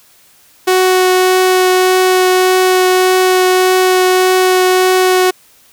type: tone with vibrato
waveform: sawtooth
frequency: 370 Hz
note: F#4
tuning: in tune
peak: -4 dBFS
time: 0.67-5.31 s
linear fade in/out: 10 ms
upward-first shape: triangle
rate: 1.7 Hz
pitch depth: 8 cents each way
effects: white hiss -47 dBFS RMS until 5.72 s